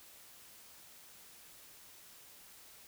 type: silence
effects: white hiss -57 dBFS RMS until 2.87 s